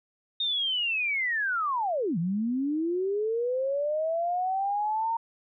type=linear two-way sweep; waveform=sine; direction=down then up; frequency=3700 to 159.8 to 925 Hz; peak=-25 dBFS; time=0.4-5.17 s; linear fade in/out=5 ms; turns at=2.18 s; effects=none